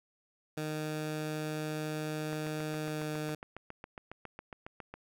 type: tone with pitch glide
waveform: 15% pulse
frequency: 154 to 152.85 Hz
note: D#3 to D#3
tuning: -17 to -30 cents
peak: -28 dBFS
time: 0.57-3.35 s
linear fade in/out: 5 ms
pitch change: -13 cents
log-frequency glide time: 2.81-3.11 s
type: click train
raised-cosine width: 0.5 ms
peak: -28 dBFS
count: 20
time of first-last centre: 2.33-4.94 s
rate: 7.28 Hz
effects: none